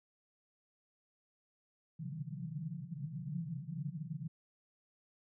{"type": "band-pass noise", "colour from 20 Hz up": "white", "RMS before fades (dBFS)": -42, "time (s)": [1.99, 4.28], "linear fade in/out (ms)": 10, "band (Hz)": [130, 180], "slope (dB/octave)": 96, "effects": []}